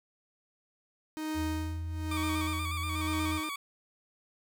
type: tone with tremolo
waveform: 45% pulse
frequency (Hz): 311.1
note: D#4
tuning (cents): 0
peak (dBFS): -31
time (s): 1.17-3.49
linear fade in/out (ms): 0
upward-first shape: sine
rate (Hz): 1.1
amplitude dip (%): 90
type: tone with pitch glide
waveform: sine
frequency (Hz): 81 to 83.76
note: E2 to E2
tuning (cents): -30 to +28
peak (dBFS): -33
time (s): 1.34-3.41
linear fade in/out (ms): 50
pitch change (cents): +58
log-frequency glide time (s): 1.44-1.73
type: tone with vibrato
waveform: 20% pulse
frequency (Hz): 1161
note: D6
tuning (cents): -20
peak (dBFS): -30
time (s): 2.11-3.56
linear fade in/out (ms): 5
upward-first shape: square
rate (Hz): 8.3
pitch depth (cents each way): 49
effects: none